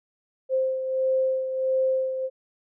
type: beating tone pair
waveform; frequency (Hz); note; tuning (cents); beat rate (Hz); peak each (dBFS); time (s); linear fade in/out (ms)
sine; 523.3 / 524.8; C5 / C5; 0 / +5; 1.5; -22 / -30; 0.49-2.3; 50
effects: none